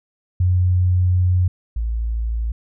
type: tone pair in turn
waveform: sine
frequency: 90.6 / 56.42 Hz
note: F#2 / A1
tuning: -36 / +44 cents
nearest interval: minor sixth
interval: 820 cents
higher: first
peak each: -13 / -19 dBFS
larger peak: first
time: 0.4-1.48 / 1.76-2.52 s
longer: first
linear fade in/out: 5 ms
effects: none